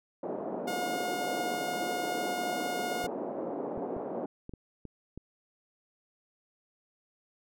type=band-pass noise; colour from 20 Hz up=white; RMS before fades=-36 dBFS; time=0.23-4.26 s; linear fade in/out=5 ms; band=210 to 680 Hz; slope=24 dB/octave
type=tone; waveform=sawtooth; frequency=717 Hz; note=F5; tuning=45 cents sharp; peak=-29 dBFS; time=0.67-3.07 s; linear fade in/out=10 ms
type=clicks; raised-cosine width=3 ms; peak=-29 dBFS; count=7; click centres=3.042 / 3.776 / 3.966 / 4.494 / 4.537 / 4.853 / 5.176 s
effects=none